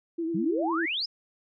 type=tone with vibrato; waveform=sine; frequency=329.6 Hz; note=E4; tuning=in tune; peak=-27 dBFS; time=0.18-0.86 s; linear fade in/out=10 ms; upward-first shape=sine; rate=10 Hz; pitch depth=48 cents each way
type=exponential sweep; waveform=sine; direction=up; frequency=163.7 to 5330 Hz; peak=-27 dBFS; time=0.34-1.06 s; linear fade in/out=10 ms
effects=none